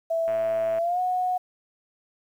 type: tone with pitch glide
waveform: sine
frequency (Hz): 659.3 to 731.5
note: E5 to F#5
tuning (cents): 0 to -20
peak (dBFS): -22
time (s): 0.1-1.38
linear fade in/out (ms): 10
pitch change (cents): +180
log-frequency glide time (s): 0.77-1
type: click train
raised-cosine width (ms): 0.5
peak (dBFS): -25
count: 58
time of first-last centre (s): 0.28-0.784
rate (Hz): 113
effects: 9-bit